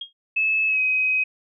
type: tone with exponential decay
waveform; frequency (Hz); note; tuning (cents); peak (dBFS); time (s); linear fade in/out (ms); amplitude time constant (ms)
sine; 3254; G#7; -36; -26; 0.01-0.13; 5; 24
type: tone with pitch glide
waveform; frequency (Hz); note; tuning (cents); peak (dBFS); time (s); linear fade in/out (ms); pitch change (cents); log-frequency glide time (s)
sine; 2600 to 2526; E7 to D#7; -24 to +26; -18; 0.36-1.24; 10; -50; 0.67-0.8
effects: none